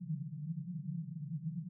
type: band-pass noise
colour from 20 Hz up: pink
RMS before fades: -41 dBFS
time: 0-1.69 s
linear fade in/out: 20 ms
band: 140 to 180 Hz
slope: 96 dB/octave
effects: none

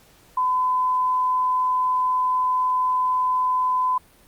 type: tone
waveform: sine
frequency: 1012 Hz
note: B5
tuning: 42 cents sharp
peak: -18 dBFS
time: 0.37-3.98 s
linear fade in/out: 5 ms
effects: pink hiss -54 dBFS RMS until 4.27 s + Opus 48 kbps

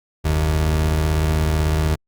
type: tone pair together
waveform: 30% pulse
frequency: 46.97 / 77.78 Hz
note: F#1 / D#2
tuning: +27 / 0 cents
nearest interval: major sixth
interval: 873 cents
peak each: -24 / -14 dBFS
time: 0.24-1.96 s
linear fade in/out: 20 ms
effects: Opus 48 kbps

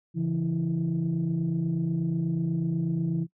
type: tone cluster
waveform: sine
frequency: 139.6 / 167.8 / 327.2 Hz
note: C#3 / E3 / E4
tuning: +13 / +31 / -13 cents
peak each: -30 / -25 / -33 dBFS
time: 0.14-3.27 s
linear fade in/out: 50 ms
effects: noise-tail reverb RT60 0.1 s tail -21 dB re dry + tanh soft clip ceiling -18 dBFS

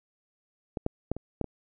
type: clicks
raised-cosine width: 2 ms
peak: -18 / -13 / -14 / -24 / -13 / -23 dBFS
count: 6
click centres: 0.772 / 0.864 / 1.116 / 1.166 / 1.413 / 1.443 s
effects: none

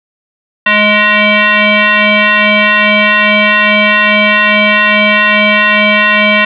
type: tone with frequency modulation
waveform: sine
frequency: 210.7 Hz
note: G#3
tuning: 25 cents sharp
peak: -5 dBFS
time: 0.66-6.45 s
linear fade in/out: 5 ms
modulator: 419 Hz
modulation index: 6.6
effects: none

